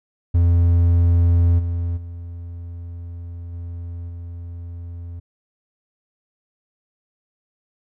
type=tone with level steps; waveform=triangle; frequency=85.9 Hz; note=F2; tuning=28 cents flat; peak=-10 / -18 / -28 / -26 / -28 dBFS; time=0.34-5.2 s; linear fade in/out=10 ms; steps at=1.58 / 1.96 / 3.52 / 4.08 s; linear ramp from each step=20 ms; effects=none